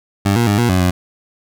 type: tone with pitch steps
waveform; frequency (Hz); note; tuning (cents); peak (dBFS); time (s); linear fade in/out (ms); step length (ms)
20% pulse; 99.6 / 118.2 / 102.2 / 119.5 / 92.2 / 90.2; G2 / A#2 / G#2 / A#2 / F#2 / F#2; +28 / +24 / -27 / +43 / -6 / -44; -7; 0.25-0.91; 10; 110
effects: none